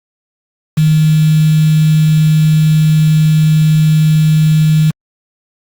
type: tone with quantisation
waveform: sine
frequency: 155.56 Hz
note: D#3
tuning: in tune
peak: -6 dBFS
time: 0.77-4.91 s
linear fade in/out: 10 ms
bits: 4
effects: Opus 48 kbps